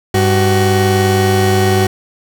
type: tone pair together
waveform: 30% pulse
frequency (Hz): 99.06 / 375.5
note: G2 / F#4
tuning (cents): +19 / +26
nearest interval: octave + major seventh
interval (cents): 2307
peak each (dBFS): -10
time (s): 0.14-1.87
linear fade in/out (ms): 5
effects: none